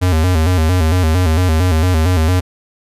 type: tone with vibrato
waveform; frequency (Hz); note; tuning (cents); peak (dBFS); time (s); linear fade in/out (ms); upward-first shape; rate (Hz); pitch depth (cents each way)
square; 85; F2; -46; -11; 0.01-2.41; 20; square; 4.4; 120
effects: resampled to 32000 Hz